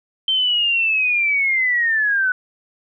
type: linear sweep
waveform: sine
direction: down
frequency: 3126 to 1480 Hz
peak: -15 dBFS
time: 0.28-2.32 s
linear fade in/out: 2 ms
effects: none